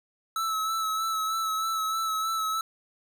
square tone with vibrato, 1306 Hz, E6, 17 cents flat, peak -27 dBFS, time 0.36-2.61 s, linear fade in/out 2 ms, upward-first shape sine, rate 3.2 Hz, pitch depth 25 cents each way, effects none

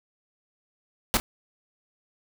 pink noise with echo, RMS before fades -21 dBFS, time 1.14-1.17 s, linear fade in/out 0 ms, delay 30 ms, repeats 1, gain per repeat -12 dB, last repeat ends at 1.2 s, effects none

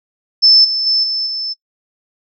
sine tone with level steps, 5274 Hz, E8, in tune, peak -5 / -15 / -11 / -16 / -19 dBFS, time 0.42-1.54 s, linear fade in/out 20 ms, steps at 0.64 / 0.86 / 1.03 / 1.26 s, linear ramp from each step 10 ms, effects noise-tail reverb RT60 0.1 s tail -22 dB re dry

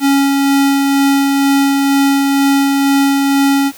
square tone with tremolo, 277.2 Hz, C#4, in tune, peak -9 dBFS, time 0-3.72 s, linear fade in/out 50 ms, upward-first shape sine, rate 2.1 Hz, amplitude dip 25%, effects white hiss -37 dBFS RMS until 3.77 s

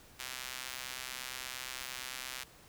sawtooth tone with high-pass filter, 128.7 Hz, C3, 28 cents flat, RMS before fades -43 dBFS, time 0.19-2.44 s, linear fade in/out 10 ms, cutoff 2000 Hz, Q 0.68, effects pink hiss -58 dBFS RMS until 2.68 s

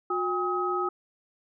sine tone cluster, 361.8 / 807 / 1269 Hz, F#4 / G#5 / D#6, -39 / -50 / +34 cents, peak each -29 / -33 / -28 dBFS, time 0.1-0.89 s, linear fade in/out 5 ms, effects none

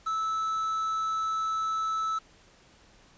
triangle tone with quantisation, 1310 Hz, E6, 11 cents flat, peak -25 dBFS, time 0.06-2.19 s, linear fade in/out 10 ms, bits 8, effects pink hiss -58 dBFS RMS until 3.17 s + resampled to 16000 Hz

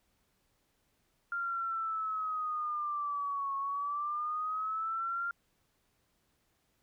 sine linear two-way sweep, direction down then up, 1396.9 to 1097 to 1396.9 Hz, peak -32 dBFS, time 1.32-5.31 s, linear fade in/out 2 ms, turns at 3.56 s, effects pink hiss -75 dBFS RMS until 6.82 s

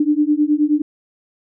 sine beating tone pair, 293.7 / 303.2 Hz, D4 / D#4, 0 / -45 cents, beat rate 9.5 Hz, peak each -16 dBFS, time 0-0.82 s, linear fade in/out 5 ms, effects none

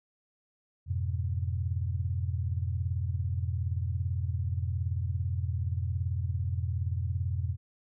sine chord, F diminished, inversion none, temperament just, 87.31 / 104.77 / 125.72 Hz, F2 / Ab2 / Cb3, 0 / +16 / +31 cents, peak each -30 / -35 / -35 dBFS, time 0.86-7.57 s, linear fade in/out 50 ms, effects none

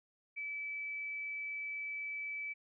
sine tone, 2304 Hz, D7, 34 cents flat, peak -38 dBFS, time 0.36-2.54 s, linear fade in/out 20 ms, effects none

